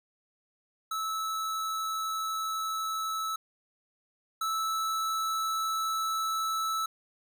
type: tone pair in turn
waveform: square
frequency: 1306 / 1311.9 Hz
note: E6 / E6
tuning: -17 / -9 cents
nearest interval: unison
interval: 8 cents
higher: second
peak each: -31 / -29 dBFS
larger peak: second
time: 0.91-3.36 / 4.41-6.86 s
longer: neither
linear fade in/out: 5 ms
effects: none